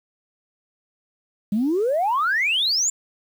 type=exponential sweep; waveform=sine; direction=up; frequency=196 to 7400 Hz; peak=-17 dBFS; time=1.52-2.9 s; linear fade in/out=5 ms; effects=tanh soft clip ceiling -14 dBFS + 8-bit